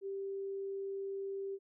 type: tone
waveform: sine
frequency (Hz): 392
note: G4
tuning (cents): 0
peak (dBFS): -37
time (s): 0.01-1.59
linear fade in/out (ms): 50
effects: none